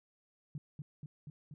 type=tone with echo; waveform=sine; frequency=146.83 Hz; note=D3; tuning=in tune; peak=-38 dBFS; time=0.55-0.58 s; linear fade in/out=2 ms; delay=240 ms; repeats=4; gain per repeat=-2 dB; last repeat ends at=1.54 s; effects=none